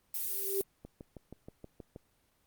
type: noise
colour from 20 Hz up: violet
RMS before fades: -35 dBFS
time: 0.14-0.62 s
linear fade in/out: 5 ms
type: tone with exponential growth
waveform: sine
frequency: 392 Hz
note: G4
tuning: in tune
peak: -27 dBFS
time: 0.2-0.61 s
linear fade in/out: 1 ms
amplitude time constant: 87 ms
type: click train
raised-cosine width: 2 ms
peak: -32 dBFS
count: 8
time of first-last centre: 0.85-1.961 s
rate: 6.3 Hz
effects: pink hiss -72 dBFS RMS until 2.46 s + Opus 24 kbps